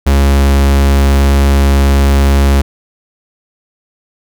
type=tone; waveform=45% pulse; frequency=69.3 Hz; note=C#2; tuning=in tune; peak=-6 dBFS; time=0.06-2.62 s; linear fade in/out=10 ms; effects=none